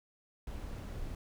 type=noise; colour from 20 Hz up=brown; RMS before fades=-41 dBFS; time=0.47-1.15 s; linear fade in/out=2 ms; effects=none